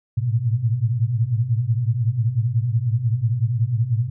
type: tone cluster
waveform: sine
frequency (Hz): 107.9 / 113.7 / 124.1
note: A2 / A#2 / B2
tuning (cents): -33 / -43 / +9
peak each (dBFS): -24 / -22 / -21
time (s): 0.17-4.1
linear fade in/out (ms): 10
effects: none